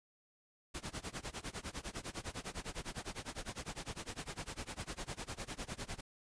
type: noise with tremolo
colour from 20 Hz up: pink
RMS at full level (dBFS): -41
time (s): 0.74-6.01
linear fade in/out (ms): 10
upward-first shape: sine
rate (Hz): 9.9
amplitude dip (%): 95
effects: resampled to 22050 Hz